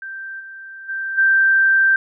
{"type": "tone with level steps", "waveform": "sine", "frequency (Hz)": 1568, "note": "G6", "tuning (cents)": 0, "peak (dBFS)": [-28, -33, -22, -11], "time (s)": [0.02, 1.96], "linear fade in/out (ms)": 2, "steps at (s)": [0.39, 0.88, 1.17], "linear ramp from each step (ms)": 20, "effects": []}